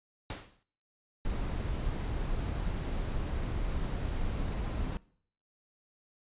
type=noise with exponential decay; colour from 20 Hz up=pink; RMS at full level=-36 dBFS; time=0.3-0.63 s; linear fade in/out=2 ms; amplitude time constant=70 ms
type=noise; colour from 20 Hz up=brown; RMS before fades=-33 dBFS; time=1.25-4.97 s; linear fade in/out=0 ms
effects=noise-tail reverb RT60 0.6 s tail -22 dB re dry + resampled to 8000 Hz